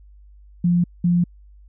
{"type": "tone pair in turn", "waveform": "sine", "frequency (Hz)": [174.61, 174.61], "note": ["F3", "F3"], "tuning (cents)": [0, 0], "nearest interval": "unison", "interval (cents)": 0, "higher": "neither", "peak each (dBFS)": -14, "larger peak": "neither", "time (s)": [[0.64, 0.84], [1.04, 1.24]], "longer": "neither", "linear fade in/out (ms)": 5, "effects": ["added 50 Hz sine -44 dBFS peak until 1.68 s"]}